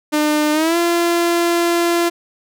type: tone with pitch glide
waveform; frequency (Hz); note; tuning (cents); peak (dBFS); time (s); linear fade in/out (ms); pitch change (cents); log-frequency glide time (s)
sawtooth; 301.5 to 342.4; D4 to F4; +46 to -34; -10; 0.12-2.1; 20; +220; 0.52-0.77
effects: none